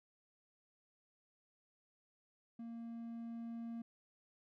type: tone with level ramp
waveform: triangle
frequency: 231.4 Hz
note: A#3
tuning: 13 cents flat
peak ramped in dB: -43 to -40 dBFS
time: 2.59-3.82 s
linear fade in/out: 5 ms
effects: none